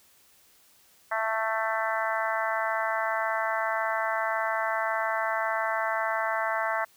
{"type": "harmonic tone", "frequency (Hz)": 221.8, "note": "A3", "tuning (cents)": 14, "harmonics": [3, 4, 5, 6, 7, 8, 9], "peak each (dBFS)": [-31, -32, -33, -34, -34, -35, -36], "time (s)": [1.11, 6.85], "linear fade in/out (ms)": 10, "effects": ["white hiss -60 dBFS RMS until 6.96 s"]}